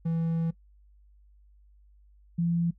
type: tone pair in turn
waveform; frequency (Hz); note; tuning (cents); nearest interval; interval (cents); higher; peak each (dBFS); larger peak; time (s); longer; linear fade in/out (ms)
triangle / sine; 164.81 / 169.93; E3 / F3; 0 / -47; minor second; 53; second; -23 / -23; neither; 0.05-0.51 / 2.38-2.71; first; 10
effects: noise-tail reverb RT60 0.1 s tail -20 dB re dry + added 50 Hz sine -55 dBFS peak until 2.78 s